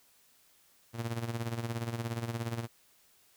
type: tone with tremolo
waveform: sawtooth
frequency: 116.4 Hz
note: A#2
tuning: 2 cents flat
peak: -27 dBFS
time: 0.93-2.68 s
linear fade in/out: 50 ms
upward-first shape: sine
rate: 17 Hz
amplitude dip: 70%
effects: white hiss -65 dBFS RMS until 3.36 s